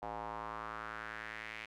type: tone with band-pass filter sweep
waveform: square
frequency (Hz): 55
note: A1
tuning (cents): 0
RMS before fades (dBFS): -44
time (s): 0.02-1.66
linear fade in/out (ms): 10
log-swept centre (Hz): 790 to 2300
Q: 3.1
effects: none